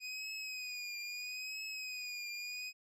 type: tone with vibrato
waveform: 25% pulse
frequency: 2489 Hz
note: D#7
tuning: in tune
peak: -37 dBFS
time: 0-2.73 s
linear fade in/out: 50 ms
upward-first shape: triangle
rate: 0.76 Hz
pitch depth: 67 cents each way
effects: low-pass 12000 Hz 12 dB/octave